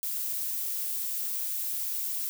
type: noise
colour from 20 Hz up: violet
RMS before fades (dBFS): -32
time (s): 0.03-2.29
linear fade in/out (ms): 0
effects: none